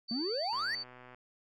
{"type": "tone", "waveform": "sine", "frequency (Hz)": 4560, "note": "C#8", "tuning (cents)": 48, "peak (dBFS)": -36, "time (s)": [0.08, 0.84], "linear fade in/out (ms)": 20}
{"type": "exponential sweep", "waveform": "triangle", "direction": "up", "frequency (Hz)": [219.2, 2008], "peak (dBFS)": -31, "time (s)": [0.11, 0.75], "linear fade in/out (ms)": 2}
{"type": "click train", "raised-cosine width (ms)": 0.5, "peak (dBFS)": -37, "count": 78, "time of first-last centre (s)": [0.53, 1.146], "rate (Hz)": 125}
{"effects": []}